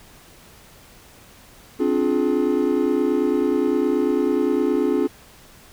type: chord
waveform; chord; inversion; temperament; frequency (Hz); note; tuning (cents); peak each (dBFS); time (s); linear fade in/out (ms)
triangle; D half-diminished seventh; third; just; 264.3 / 293.7 / 352.4 / 422.9; C4 / D4 / F4 / Ab4; +18 / 0 / +16 / +31; -21; 1.79-5.08; 20
effects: pink hiss -48 dBFS RMS until 5.72 s